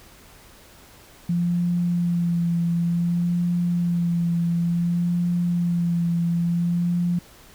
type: tone with vibrato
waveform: sine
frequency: 172.3 Hz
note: F3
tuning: 23 cents flat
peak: -19 dBFS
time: 1.29-7.19 s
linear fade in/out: 5 ms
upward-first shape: sine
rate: 0.56 Hz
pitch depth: 23 cents each way
effects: pink hiss -49 dBFS RMS until 7.54 s